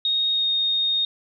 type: tone with pitch glide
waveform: sine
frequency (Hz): 3729 to 3703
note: A#7 to A#7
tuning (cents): 0 to -12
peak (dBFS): -19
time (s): 0.05-1.05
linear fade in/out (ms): 2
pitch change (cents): -12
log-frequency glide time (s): 0.32-0.47
effects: none